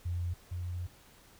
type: tone pair in turn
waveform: sine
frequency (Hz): 87.31 / 88.63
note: F2 / F2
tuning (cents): 0 / +26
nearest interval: unison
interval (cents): 26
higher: second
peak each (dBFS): -31 / -34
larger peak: first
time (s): 0.05-0.34 / 0.51-0.87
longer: second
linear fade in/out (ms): 10
effects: pink hiss -59 dBFS RMS until 1.39 s